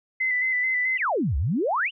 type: tone with vibrato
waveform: sine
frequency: 2020 Hz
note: B6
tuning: 39 cents sharp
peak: -21 dBFS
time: 0.2-0.98 s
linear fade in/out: 10 ms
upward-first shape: square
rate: 4.6 Hz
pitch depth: 28 cents each way
type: exponential two-way sweep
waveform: sine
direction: down then up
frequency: 3136 to 61.74 to 3136 Hz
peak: -21 dBFS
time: 0.97-1.91 s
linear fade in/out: 50 ms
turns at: 1.37 s
effects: none